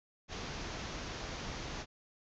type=low-pass noise; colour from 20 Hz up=pink; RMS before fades=-42 dBFS; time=0.28-1.86 s; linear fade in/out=50 ms; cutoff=6700 Hz; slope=96 dB/octave; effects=none